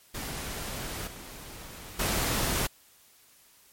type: noise with level steps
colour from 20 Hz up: pink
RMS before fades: -36 / -44 / -28 dBFS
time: 0.14-2.67 s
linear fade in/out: 10 ms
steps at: 1.07 / 1.99 s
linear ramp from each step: 5 ms
effects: white hiss -59 dBFS RMS until 3.72 s + MP3 64 kbps